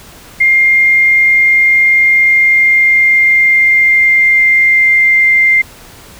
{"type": "tone with pitch glide", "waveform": "sine", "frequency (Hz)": [2115, 2096], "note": ["C7", "C7"], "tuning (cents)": [18, 2], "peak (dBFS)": -5, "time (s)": [0.4, 5.62], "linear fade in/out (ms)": 10, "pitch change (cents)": -16, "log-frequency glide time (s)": [2.08, 5.31], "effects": ["pink hiss -36 dBFS RMS until 6.19 s"]}